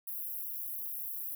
white high-pass noise, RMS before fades -39 dBFS, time 0.07-1.35 s, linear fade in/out 5 ms, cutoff 11000 Hz, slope 96 dB/octave, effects none

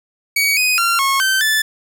sawtooth tone with pitch steps, 2257 / 2499 / 1376 / 1091 / 1547 / 1749 Hz, C#7 / D#7 / F6 / C#6 / G6 / A6, +31 / +7 / -26 / -28 / -23 / -11 cents, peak -10 dBFS, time 0.36-1.62 s, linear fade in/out 5 ms, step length 210 ms, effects none

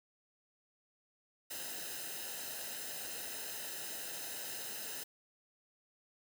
white noise with comb filter, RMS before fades -43 dBFS, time 1.5-5.04 s, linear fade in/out 10 ms, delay 0.88 ms, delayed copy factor -0.7, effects none

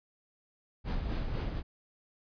brown noise with tremolo, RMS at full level -31 dBFS, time 0.84-1.63 s, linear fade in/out 50 ms, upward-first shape sine, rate 4 Hz, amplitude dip 45%, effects resampled to 11025 Hz

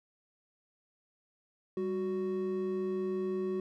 triangle tone pair together, 196 / 370.6 Hz, G3 / F#4, 0 / +3 cents, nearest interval major seventh, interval 1103 cents, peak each -35 / -30 dBFS, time 1.77-3.6 s, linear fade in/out 2 ms, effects none

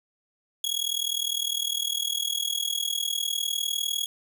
sawtooth tone with amplitude modulation, 3325 Hz, G#7, 1 cent sharp, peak -19 dBFS, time 0.64-4.06 s, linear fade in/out 2 ms, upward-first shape sine, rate 39.8 Hz, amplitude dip 90%, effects none

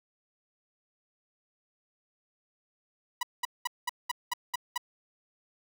sawtooth tone bursts, 979 Hz, B5, 15 cents flat, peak -24 dBFS, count 8, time 3.21-4.778 s, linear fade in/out 5 ms, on 21 ms, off 200 ms, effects none

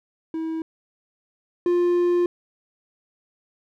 triangle tone pair in turn, 322.7 / 351.4 Hz, E4 / F4, -37 / +11 cents, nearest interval minor second, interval 148 cents, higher second, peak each -23 / -15 dBFS, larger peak second, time 0.34-0.62 / 1.66-2.26 s, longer second, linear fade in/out 2 ms, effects none

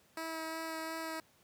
10% pulse tone with vibrato, 322.7 Hz, E4, 37 cents flat, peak -30 dBFS, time 0.17-1.2 s, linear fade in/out 2 ms, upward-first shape sine, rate 2.8 Hz, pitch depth 12 cents each way, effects pink hiss -67 dBFS RMS until 1.43 s + high-pass 100 Hz 12 dB/octave

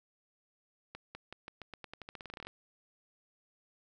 accelerating click train, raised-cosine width 0.3 ms, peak -28 dBFS, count 20, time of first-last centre 0.95-2.47 s, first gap 200 ms, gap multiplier 0.88, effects none

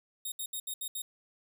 5% pulse tone bursts at uneven times, 3715 Hz, A#7, 7 cents flat, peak -27 dBFS, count 6, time 0.25-0.32 / 0.39-0.46 / 0.53-0.6 / 0.67-0.74 / 0.81-0.88 / 0.95-1.02 s, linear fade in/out 5 ms, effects none

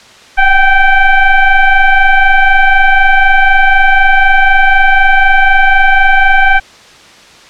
sine tone with frequency modulation, 784 Hz, G5, in tune, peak -3 dBFS, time 0.37-6.6 s, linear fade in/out 20 ms, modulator 772 Hz, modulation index 1.7, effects white hiss -37 dBFS RMS until 7.49 s + low-pass 5000 Hz 12 dB/octave

